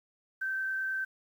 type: tone with frequency modulation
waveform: sine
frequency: 1551 Hz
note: G6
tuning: 19 cents flat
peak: -30 dBFS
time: 0.41-1.05 s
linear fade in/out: 10 ms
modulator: 29.5 Hz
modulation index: 0.49
effects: 10-bit